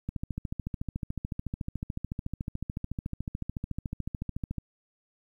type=click train; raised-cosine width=5 ms; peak=-20 dBFS; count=63; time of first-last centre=0.09-4.583 s; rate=13.8 Hz; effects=10-bit